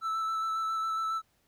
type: tone with vibrato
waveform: triangle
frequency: 1318.5 Hz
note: E6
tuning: in tune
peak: -27 dBFS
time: 0.01-1.22 s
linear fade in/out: 50 ms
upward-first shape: square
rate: 7.3 Hz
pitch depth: 11 cents each way
effects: pink hiss -71 dBFS RMS until 1.47 s